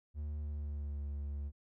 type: tone with pitch glide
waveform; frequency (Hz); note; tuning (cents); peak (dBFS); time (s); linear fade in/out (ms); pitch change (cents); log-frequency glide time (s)
triangle; 74.9 to 71.6; D2 to D2; +35 to -43; -35; 0.14-1.52; 50; -78; 0.3-1.03
effects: none